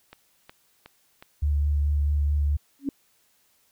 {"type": "click train", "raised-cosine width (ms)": 0.3, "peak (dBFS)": -27, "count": 4, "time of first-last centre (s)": [0.13, 1.225], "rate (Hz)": 2.74}
{"type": "tone with vibrato", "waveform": "sine", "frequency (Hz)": 72.9, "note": "D2", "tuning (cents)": -12, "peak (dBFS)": -20, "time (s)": [1.42, 2.57], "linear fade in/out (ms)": 10, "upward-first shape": "sine", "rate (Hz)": 4.6, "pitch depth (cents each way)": 17}
{"type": "tone with exponential growth", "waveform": "sine", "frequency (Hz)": 277.2, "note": "C#4", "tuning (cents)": 0, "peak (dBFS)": -20, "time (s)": [2.79, 2.89], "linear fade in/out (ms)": 2, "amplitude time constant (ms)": 20}
{"effects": ["white hiss -65 dBFS RMS until 3.71 s"]}